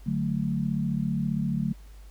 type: chord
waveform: sine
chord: D major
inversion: none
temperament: equal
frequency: 146.83 / 185 / 220 Hz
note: D3 / F#3 / A3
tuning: 0 / 0 / 0 cents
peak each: -29 dBFS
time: 0.06-1.73 s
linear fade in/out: 10 ms
effects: added 50 Hz sine -44 dBFS peak until 2.1 s + pink hiss -59 dBFS RMS until 2.1 s